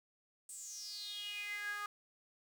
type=tone with high-pass filter sweep; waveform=sawtooth; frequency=412.3 Hz; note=G#4; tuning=13 cents flat; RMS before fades=-44 dBFS; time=0.49-1.86 s; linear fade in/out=2 ms; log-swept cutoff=8500 to 1300 Hz; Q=8.3; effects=none